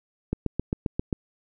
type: click train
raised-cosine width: 3 ms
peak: -12 dBFS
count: 7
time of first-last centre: 0.33-1.128 s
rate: 7.52 Hz
effects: none